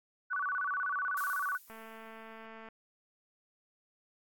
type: tone with vibrato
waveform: sine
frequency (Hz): 1305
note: E6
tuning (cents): -18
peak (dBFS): -31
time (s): 0.3-1.58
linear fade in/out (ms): 20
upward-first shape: square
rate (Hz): 16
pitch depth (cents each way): 230
type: noise with exponential decay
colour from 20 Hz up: violet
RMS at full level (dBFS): -41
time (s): 1.17-2.46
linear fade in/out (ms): 1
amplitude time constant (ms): 280
type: click train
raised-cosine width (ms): 0.5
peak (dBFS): -35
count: 221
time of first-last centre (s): 1.7-2.687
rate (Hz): 223
effects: AAC 64 kbps

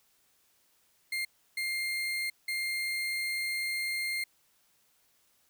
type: tone bursts at uneven times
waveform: 35% pulse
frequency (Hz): 2112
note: C7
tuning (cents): +16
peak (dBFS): -29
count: 3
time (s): 1.12-1.25 / 1.57-2.3 / 2.48-4.24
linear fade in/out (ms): 5
effects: white hiss -69 dBFS RMS until 5.49 s

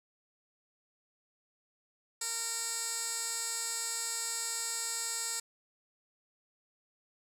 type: tone with band-pass filter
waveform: 15% pulse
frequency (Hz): 460.2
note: A#4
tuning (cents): -22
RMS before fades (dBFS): -36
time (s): 2.21-5.4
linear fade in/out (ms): 5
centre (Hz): 7700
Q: 2.3
effects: none

